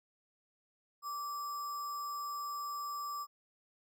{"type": "tone with sample-and-hold", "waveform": "sine", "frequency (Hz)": 1165, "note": "D6", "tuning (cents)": -14, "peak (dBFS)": -37, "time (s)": [1.02, 3.27], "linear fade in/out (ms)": 50, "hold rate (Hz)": 6300, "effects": []}